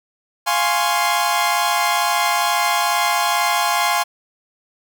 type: chord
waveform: sawtooth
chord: Db major seventh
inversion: first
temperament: equal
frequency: 698.5 / 830.6 / 1046.5 / 1108.7 Hz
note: F5 / Ab5 / C6 / Db6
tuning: 0 / 0 / 0 / 0 cents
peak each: -18 / -17 / -17 / -22 dBFS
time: 0.46-4.04 s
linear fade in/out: 20 ms
effects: none